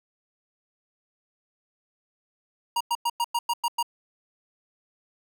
square tone bursts, 945 Hz, A#5, 23 cents sharp, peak -23 dBFS, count 8, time 2.76-3.828 s, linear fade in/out 5 ms, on 46 ms, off 100 ms, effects none

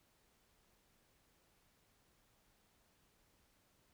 silence, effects pink hiss -74 dBFS RMS until 3.93 s

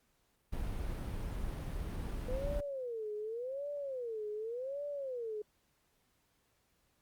brown noise, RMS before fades -38 dBFS, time 0.52-2.61 s, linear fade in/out 10 ms
sine tone with vibrato, 493.9 Hz, B4, in tune, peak -37 dBFS, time 2.28-5.42 s, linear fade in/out 5 ms, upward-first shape sine, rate 0.87 Hz, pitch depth 280 cents each way
effects pink hiss -75 dBFS RMS until 7.01 s + Opus 48 kbps

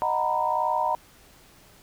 sine chord, B major seventh, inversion first, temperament just, 617.4 / 740.8 / 926 / 987.8 Hz, D#5 / F#5 / A#5 / B5, -14 / +2 / -12 / 0 cents, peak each -30 / -29 / -25 / -28 dBFS, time 0.02-0.95 s, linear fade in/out 0 ms, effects pink hiss -54 dBFS RMS until 1.82 s

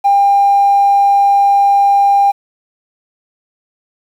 triangle tone, 800 Hz, G5, 35 cents sharp, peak -3 dBFS, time 0.04-2.32 s, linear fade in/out 20 ms, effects tanh soft clip ceiling -4 dBFS + 7-bit

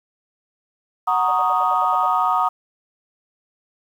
sine chord, D# minor seventh, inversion first, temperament equal, 740 / 932.3 / 1108.7 / 1244.5 Hz, F#5 / A#5 / C#6 / D#6, 0 / 0 / 0 / 0 cents, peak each -21 / -21 / -25 / -19 dBFS, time 1.07-2.49 s, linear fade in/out 10 ms
sine tone bursts, 593 Hz, D5, 17 cents sharp, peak -29 dBFS, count 8, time 1.28-2.063 s, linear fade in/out 5 ms, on 34 ms, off 73 ms
effects tanh soft clip ceiling -7 dBFS + 8-bit

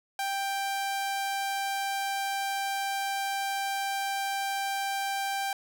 sawtooth tone, 787 Hz, G5, 7 cents sharp, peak -25 dBFS, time 0.19-5.53 s, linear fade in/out 2 ms, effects none

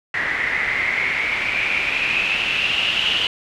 white noise with low-pass filter sweep, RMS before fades -21 dBFS, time 0.14-3.27 s, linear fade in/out 2 ms, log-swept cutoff 1900 to 3000 Hz, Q 9.3, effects none

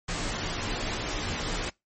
pink noise with comb filter, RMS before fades -31 dBFS, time 0.08-1.7 s, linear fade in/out 10 ms, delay 15 ms, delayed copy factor -0.7, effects noise-tail reverb RT60 0.2 s tail -24 dB re dry + MP3 32 kbps

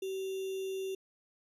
sine tone with sample-and-hold, 382.6 Hz, G4, 42 cents flat, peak -34 dBFS, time 0.02-0.95 s, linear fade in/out 5 ms, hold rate 3150 Hz, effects resampled to 32000 Hz

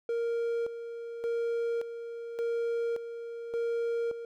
triangle tone with tremolo, 466.2 Hz, A#4, in tune, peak -26 dBFS, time 0.09-4.25 s, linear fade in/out 2 ms, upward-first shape square, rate 0.87 Hz, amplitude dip 65%, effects none

